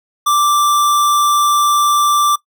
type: tone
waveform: square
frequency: 1174.7 Hz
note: D6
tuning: in tune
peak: -11 dBFS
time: 0.26-2.36 s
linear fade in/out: 10 ms
effects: noise-tail reverb RT60 0.1 s tail -19 dB re dry